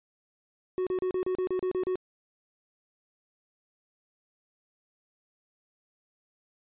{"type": "tone bursts", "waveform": "triangle", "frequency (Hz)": 369.5, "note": "F#4", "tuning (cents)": -2, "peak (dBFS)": -24, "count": 10, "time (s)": [0.78, 1.956], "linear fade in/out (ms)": 0, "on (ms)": 87, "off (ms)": 34, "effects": ["resampled to 8000 Hz"]}